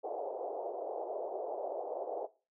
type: band-pass noise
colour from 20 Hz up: white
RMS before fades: -39 dBFS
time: 0.03-2.27 s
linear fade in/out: 20 ms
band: 390 to 760 Hz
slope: 48 dB/octave
effects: noise-tail reverb RT60 0.3 s tail -17 dB re dry